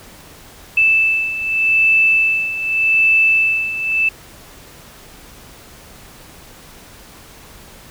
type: beating tone pair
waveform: sine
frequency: 2637 / 2637.84 Hz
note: E7 / E7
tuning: 0 / +1 cents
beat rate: 0.84 Hz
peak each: -18 / -13 dBFS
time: 0.77-4.09 s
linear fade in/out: 5 ms
effects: pink hiss -41 dBFS RMS until 7.9 s